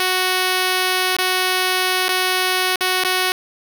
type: tone with dropouts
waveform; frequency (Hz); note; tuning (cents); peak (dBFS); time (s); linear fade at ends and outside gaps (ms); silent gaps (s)
5% pulse; 370; F#4; 0; -5; 0-3.32; 1; 1.166-1.186 / 2.083-2.09 / 2.758-2.808 / 3.037-3.048
effects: none